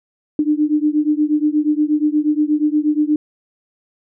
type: beating tone pair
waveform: sine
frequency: 297.6 / 306 Hz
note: D4 / D#4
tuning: +23 / -29 cents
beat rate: 8.4 Hz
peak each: -16 / -17 dBFS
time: 0.39-3.16 s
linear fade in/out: 2 ms
effects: none